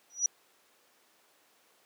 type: tone with exponential growth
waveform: sine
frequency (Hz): 5840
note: F#8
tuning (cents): -24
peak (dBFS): -20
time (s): 0.1-0.26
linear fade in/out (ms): 1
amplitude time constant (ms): 33
effects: pink hiss -65 dBFS RMS until 1.85 s + high-pass 400 Hz 12 dB/octave